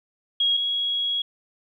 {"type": "tone pair in turn", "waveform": "sine", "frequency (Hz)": [3292, 3319], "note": ["G#7", "G#7"], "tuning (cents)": [-16, -2], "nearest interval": "unison", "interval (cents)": 14, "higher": "second", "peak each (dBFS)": [-18, -22], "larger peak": "first", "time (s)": [[0.4, 0.57], [0.57, 1.22]], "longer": "second", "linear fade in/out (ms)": 5, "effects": ["10-bit"]}